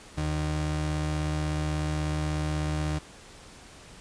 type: tone pair together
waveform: 35% pulse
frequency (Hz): 76.4 / 152.8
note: D#2 / D#3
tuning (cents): -31 / -31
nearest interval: octave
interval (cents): 1200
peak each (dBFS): -28 / -30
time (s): 0.17-2.99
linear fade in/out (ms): 10
effects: pink hiss -49 dBFS RMS until 4 s + resampled to 22050 Hz